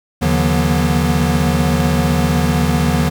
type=tone cluster; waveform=square; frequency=77.7 / 145.7 / 161.4 / 181.5 / 241 Hz; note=D#2 / D3 / E3 / F#3 / B3; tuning=-2 / -13 / -36 / -33 / -42 cents; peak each=-20 dBFS; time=0.21-3.1 s; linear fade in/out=20 ms; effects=8-bit